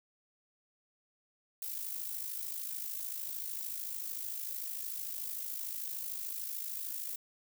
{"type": "noise with amplitude modulation", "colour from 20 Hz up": "violet", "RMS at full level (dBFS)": -37, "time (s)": [1.62, 7.16], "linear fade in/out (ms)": 2, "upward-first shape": "sine", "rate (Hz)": 53.4, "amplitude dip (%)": 60, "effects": []}